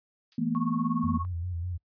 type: noise with exponential decay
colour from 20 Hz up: violet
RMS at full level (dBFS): -41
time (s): 0.32-0.44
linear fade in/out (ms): 0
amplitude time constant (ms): 26
type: chord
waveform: sine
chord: E suspended fourth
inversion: none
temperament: equal with one note detuned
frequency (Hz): 164.81 / 220 / 240.6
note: E3 / A3 / B3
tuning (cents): 0 / 0 / -45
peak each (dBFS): -32 / -30 / -28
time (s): 0.38-1.18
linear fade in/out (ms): 5
type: tone with tremolo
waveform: sine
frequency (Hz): 1100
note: C#6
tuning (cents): -14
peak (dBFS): -29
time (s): 0.55-1.25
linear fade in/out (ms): 0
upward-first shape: triangle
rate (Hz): 17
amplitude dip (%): 100
type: tone with vibrato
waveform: sine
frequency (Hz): 87.31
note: F2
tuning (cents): 0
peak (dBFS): -30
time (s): 1.03-1.78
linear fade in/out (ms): 20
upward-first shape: square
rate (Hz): 5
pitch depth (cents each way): 56
effects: noise-tail reverb RT60 0.1 s tail -24 dB re dry + resampled to 11025 Hz